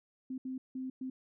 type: tone bursts at uneven times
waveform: sine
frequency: 259.7 Hz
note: C4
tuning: 13 cents flat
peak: -36 dBFS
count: 4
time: 0.3-0.38 / 0.45-0.58 / 0.75-0.9 / 1.01-1.1 s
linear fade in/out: 5 ms
effects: none